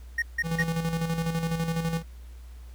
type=tone bursts; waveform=triangle; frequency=1864.7 Hz; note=A#6; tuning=in tune; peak=-21 dBFS; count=3; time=0.18-0.626 s; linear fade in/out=5 ms; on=42 ms; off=160 ms
type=tone with tremolo; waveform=square; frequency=164.9 Hz; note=E3; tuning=1 cent sharp; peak=-25 dBFS; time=0.43-2.03 s; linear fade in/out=50 ms; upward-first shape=square; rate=12 Hz; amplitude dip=50%
effects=added 60 Hz sine -41 dBFS peak until 2.74 s + pink hiss -59 dBFS RMS until 2.74 s